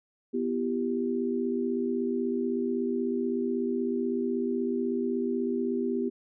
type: chord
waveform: sine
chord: E minor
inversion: second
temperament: equal with one note detuned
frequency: 246.9 / 335.8 / 392 Hz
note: B3 / E4 / G4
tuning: 0 / +32 / 0 cents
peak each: -29 / -34 / -30 dBFS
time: 0.33-6.1 s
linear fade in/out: 20 ms
effects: none